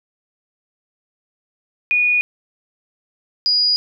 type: tone pair in turn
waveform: sine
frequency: 2458 / 4899 Hz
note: D#7 / D#8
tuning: -22 / -28 cents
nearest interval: octave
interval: 1194 cents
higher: second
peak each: -13 dBFS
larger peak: neither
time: 1.91-2.21 / 3.46-3.76 s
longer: neither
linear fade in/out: 0 ms
effects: none